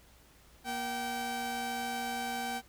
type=tone pair together; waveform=sawtooth; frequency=236.9 / 771.9 Hz; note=A#3 / G5; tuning=+28 / -27 cents; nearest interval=octave + minor sixth; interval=2045 cents; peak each=-36 / -31 dBFS; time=0.64-2.62 s; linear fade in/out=50 ms; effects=added 60 Hz sine -62 dBFS peak until 2.68 s + pink hiss -61 dBFS RMS until 2.68 s